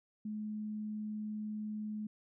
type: tone with vibrato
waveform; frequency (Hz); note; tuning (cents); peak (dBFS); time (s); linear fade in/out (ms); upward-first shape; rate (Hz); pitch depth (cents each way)
sine; 212.9; G#3; +43; -37; 0.25-2.07; 5; sine; 20; 9
effects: none